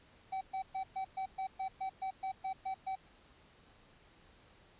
triangle tone bursts, 765 Hz, G5, 42 cents flat, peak -33 dBFS, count 13, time 0.32-2.956 s, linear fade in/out 10 ms, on 92 ms, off 120 ms, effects pink hiss -63 dBFS RMS until 4.79 s + resampled to 8000 Hz

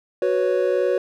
triangle chord, F# suspended fourth, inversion none, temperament just, 370 / 493.3 / 555 Hz, F#4 / B4 / C#5, 0 / -2 / +2 cents, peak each -20 dBFS, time 0.22-0.98 s, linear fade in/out 2 ms, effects none

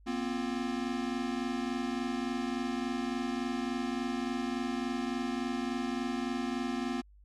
square chord, Bb suspended second, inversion none, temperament equal with one note detuned, 238.1 / 261.6 / 349.2 Hz, Bb3 / C4 / F4, +37 / 0 / 0 cents, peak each -36 / -36 / -40 dBFS, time 0.06-7.02 s, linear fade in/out 20 ms, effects added 50 Hz sine -55 dBFS peak until 7.24 s + low-pass 6000 Hz 12 dB/octave

